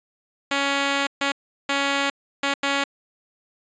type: tone bursts at uneven times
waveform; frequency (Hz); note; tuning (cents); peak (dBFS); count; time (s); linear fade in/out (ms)
5% pulse; 279; C#4; +11; -9; 5; 0.51-1.07 / 1.21-1.32 / 1.69-2.1 / 2.43-2.54 / 2.63-2.84; 5
effects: resampled to 16000 Hz